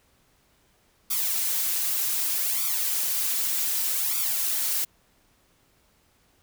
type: noise with flanger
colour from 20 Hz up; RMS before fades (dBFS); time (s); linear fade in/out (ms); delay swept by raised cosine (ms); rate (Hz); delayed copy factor
blue; -26; 1.1-4.85; 10; 0.85 to 6.15; 0.65; +0.8
effects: pink hiss -64 dBFS RMS until 6.42 s

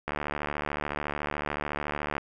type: click train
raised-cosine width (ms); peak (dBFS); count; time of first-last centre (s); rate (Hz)
0.5; -15; 156; 0.08-2.18; 73.8
effects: none

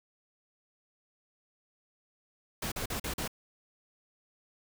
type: noise bursts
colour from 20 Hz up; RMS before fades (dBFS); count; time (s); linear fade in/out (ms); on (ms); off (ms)
pink; -35; 5; 2.62-3.278; 5; 98; 42
effects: none

